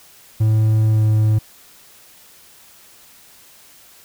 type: tone with pitch glide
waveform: triangle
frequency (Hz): 109.2 to 108.13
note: A2 to A2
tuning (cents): -13 to -30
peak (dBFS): -10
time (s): 0.4-1.39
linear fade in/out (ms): 10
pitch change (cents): -17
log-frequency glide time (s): 0.9-1.03
effects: white hiss -47 dBFS RMS until 4.04 s